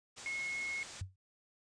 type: low-pass noise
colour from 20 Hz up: white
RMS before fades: -50 dBFS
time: 0.16-1.02 s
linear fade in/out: 20 ms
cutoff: 8400 Hz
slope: 48 dB/octave
type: tone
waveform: sine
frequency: 2172 Hz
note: C#7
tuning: 36 cents flat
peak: -36 dBFS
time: 0.26-0.83 s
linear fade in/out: 0 ms
type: tone with exponential decay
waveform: sine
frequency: 94 Hz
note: F#2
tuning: 28 cents sharp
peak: -34 dBFS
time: 1.01-1.16 s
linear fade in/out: 5 ms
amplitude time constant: 31 ms
effects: noise-tail reverb RT60 0.2 s tail -25 dB re dry + resampled to 22050 Hz